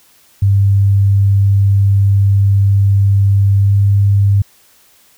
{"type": "tone with pitch glide", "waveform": "sine", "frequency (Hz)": [99.2, 100.12], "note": ["G2", "G2"], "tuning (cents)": [21, 37], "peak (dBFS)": -7, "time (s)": [0.42, 4.42], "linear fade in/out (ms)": 5, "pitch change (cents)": 16, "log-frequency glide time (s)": [3.6, 3.74], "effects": ["white hiss -49 dBFS RMS until 5.17 s"]}